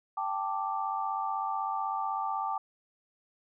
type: chord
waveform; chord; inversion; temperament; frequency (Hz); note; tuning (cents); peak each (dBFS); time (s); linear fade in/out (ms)
sine; G suspended second; none; equal; 784 / 880 / 1174.7; G5 / A5 / D6; 0 / 0 / 0; -34; 0.17-2.58; 5
effects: none

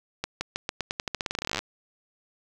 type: accelerating click train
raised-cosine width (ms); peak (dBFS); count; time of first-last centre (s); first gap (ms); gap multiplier
0.2; -11; 25; 0.24-1.591; 170; 0.88
effects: 8-bit

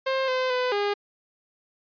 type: tone with pitch steps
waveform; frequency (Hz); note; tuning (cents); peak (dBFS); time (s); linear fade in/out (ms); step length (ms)
sawtooth; 530 / 514 / 502 / 408.1; C5 / C5 / B4 / G#4; +22 / -31 / +28 / -30; -19; 0.06-0.94; 10; 220
effects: resampled to 11025 Hz

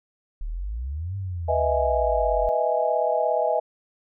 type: exponential two-way sweep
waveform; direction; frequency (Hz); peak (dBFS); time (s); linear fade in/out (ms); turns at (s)
sine; up then down; 35 to 99.7 to 44.21; -27; 0.41-2.49; 0; 1.16
type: chord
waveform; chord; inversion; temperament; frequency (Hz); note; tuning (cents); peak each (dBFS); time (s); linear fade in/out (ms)
sine; E major seventh; second; equal; 493.9 / 622.3 / 659.3 / 830.6; B4 / D#5 / E5 / G#5; 0 / 0 / 0 / 0; -27 / -24 / -25 / -26; 1.48-3.6; 10
effects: none

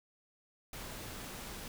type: noise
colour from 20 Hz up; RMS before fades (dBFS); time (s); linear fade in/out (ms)
pink; -45; 0.73-1.68; 2
effects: none

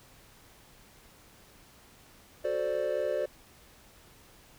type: chord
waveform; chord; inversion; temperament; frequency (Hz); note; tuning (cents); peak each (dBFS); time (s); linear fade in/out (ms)
triangle; D dominant seventh; first; equal; 370 / 440 / 523.3 / 587.3; F#4 / A4 / C5 / D5; 0 / 0 / 0 / 0; -35 / -34 / -31 / -29; 2.44-3.26; 10
effects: pink hiss -57 dBFS RMS until 4.58 s

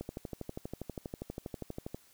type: click train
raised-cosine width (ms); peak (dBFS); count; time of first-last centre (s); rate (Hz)
2; -25; 25; 0.01-1.945; 12.4
effects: white hiss -63 dBFS RMS until 2.13 s

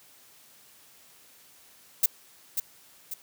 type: noise with echo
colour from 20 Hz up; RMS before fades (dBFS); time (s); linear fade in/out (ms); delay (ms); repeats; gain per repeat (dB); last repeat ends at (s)
violet; -20; 2.03-2.06; 5; 540; 2; -7; 3.14
effects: white hiss -56 dBFS RMS until 3.22 s + high-pass 80 Hz 12 dB/octave

